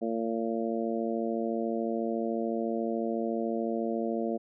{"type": "harmonic tone", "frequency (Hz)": 113.9, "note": "A#2", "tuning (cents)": -40, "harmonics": [2, 3, 4, 5, 6], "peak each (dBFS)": [-32, -34, -35, -36, -37], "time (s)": [0.01, 4.38], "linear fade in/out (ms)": 20, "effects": []}